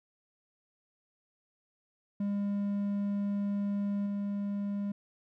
triangle tone with level steps, 202 Hz, G#3, 48 cents flat, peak -27 / -29 dBFS, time 2.2-4.92 s, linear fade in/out 5 ms, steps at 4.06 s, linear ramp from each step 5 ms, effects none

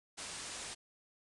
white low-pass noise, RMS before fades -45 dBFS, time 0.17-0.75 s, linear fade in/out 20 ms, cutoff 9800 Hz, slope 96 dB/octave, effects none

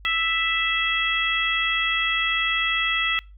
harmonic tone, 659.3 Hz, E5, in tune, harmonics 2 / 3 / 4 / 5, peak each -28 / -25 / -26 / -26 dBFS, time 0.05-3.19 s, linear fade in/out 0 ms, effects noise-tail reverb RT60 0.3 s tail -26 dB re dry + added 50 Hz sine -43 dBFS peak until 3.37 s

